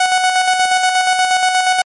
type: tone with tremolo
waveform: sawtooth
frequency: 740 Hz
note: F#5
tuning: in tune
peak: -6 dBFS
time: 0-1.82 s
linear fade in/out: 5 ms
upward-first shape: square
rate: 8.4 Hz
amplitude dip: 40%
effects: MP3 48 kbps